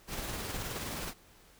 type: noise with tremolo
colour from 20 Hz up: pink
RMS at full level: -37 dBFS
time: 0.07-1.14 s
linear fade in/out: 50 ms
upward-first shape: sine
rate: 19 Hz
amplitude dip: 30%
effects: pink hiss -60 dBFS RMS until 1.59 s